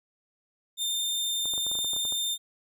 sawtooth tone, 3611 Hz, A7, 44 cents sharp, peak -24 dBFS, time 0.77-2.38 s, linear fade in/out 50 ms
clicks, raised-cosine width 1 ms, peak -29 dBFS, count 12, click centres 1.456 / 1.537 / 1.579 / 1.666 / 1.715 / 1.753 / 1.789 / 1.846 / 1.934 / 1.964 / 2.052 / 2.124 s
effects none

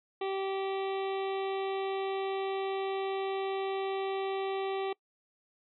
harmonic tone, 387.5 Hz, G4, 20 cents flat, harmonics 1 / 2 / 3 / 5 / 6 / 7 / 8 / 9 / 10, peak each -32 / -37 / -43 / -49 / -48 / -50 / -51 / -52 / -53 dBFS, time 0.21-4.93 s, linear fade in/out 5 ms, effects noise-tail reverb RT60 0.1 s tail -24 dB re dry

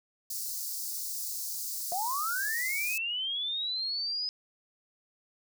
white high-pass noise, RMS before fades -36 dBFS, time 0.3-2.98 s, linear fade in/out 5 ms, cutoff 4500 Hz, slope 48 dB/octave
sine linear sweep, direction up, 680 to 5050 Hz, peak -30 dBFS, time 1.92-4.29 s, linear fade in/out 0 ms
effects none

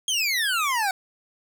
25% pulse exponential sweep, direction down, 3281 to 741 Hz, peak -18 dBFS, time 0.08-0.91 s, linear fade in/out 2 ms, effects none

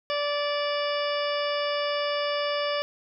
harmonic tone, 582 Hz, D5, 16 cents flat, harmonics 1 / 2 / 3 / 4 / 5 / 6 / 8 / 9, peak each -27 / -32 / -36 / -37 / -35 / -39 / -39 / -40 dBFS, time 0.1-2.82 s, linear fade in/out 0 ms, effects none

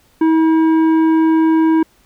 sine tone with tanh clipping, 321.1 Hz, E4, 45 cents flat, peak -11 dBFS, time 0.21-1.83 s, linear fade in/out 5 ms, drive 10 dB, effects pink hiss -54 dBFS RMS until 2.05 s

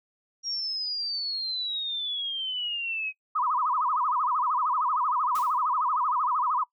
sine exponential sweep, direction down, 5650 to 2523 Hz, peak -28 dBFS, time 0.43-3.13 s, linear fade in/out 50 ms
sine tone with vibrato, 1108.7 Hz, C#6, in tune, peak -23 dBFS, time 3.35-6.64 s, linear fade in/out 10 ms, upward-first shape sine, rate 13 Hz, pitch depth 250 cents each way
white noise with exponential decay, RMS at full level -38 dBFS, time 5.35-5.67 s, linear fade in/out 5 ms, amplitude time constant 68 ms
effects noise-tail reverb RT60 0.1 s tail -21 dB re dry

